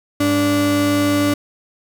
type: tone pair together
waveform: 35% pulse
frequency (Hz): 101.9 / 291.1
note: G#2 / D4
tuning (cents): -32 / -15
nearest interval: octave + tritone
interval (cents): 1817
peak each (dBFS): -22 / -13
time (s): 0.2-1.34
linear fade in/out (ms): 5
effects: none